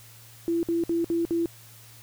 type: tone bursts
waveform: sine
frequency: 336.4 Hz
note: E4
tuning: 35 cents sharp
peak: -22 dBFS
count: 5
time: 0.48-1.458 s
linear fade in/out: 0 ms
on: 150 ms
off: 57 ms
effects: added 114 Hz sine -51 dBFS peak until 2.02 s + white hiss -51 dBFS RMS until 2.02 s